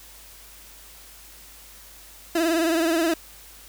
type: tone with vibrato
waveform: 30% pulse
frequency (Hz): 329.6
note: E4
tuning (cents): 0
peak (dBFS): -17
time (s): 2.35-3.14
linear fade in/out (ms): 5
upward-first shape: triangle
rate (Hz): 19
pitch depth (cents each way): 90
effects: added 50 Hz sine -52 dBFS peak until 3.68 s + white hiss -47 dBFS RMS until 3.68 s